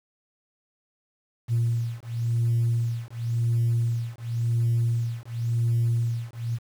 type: beating tone pair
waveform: sine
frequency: 116.54 / 117.47 Hz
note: A#2 / A#2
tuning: 0 / +14 cents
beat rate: 0.93 Hz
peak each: -24 dBFS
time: 1.48-6.59 s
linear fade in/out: 50 ms
effects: tanh soft clip ceiling -17 dBFS + 8-bit